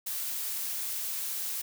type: noise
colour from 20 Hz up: blue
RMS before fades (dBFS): -34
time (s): 0.06-1.62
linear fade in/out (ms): 10
effects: none